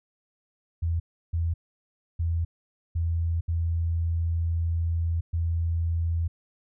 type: tone bursts at uneven times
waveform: sine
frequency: 83.5 Hz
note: E2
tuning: 23 cents sharp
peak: -23 dBFS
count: 6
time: 0.82-1 / 1.33-1.54 / 2.19-2.45 / 2.95-3.41 / 3.48-5.21 / 5.33-6.28 s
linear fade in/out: 10 ms
effects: none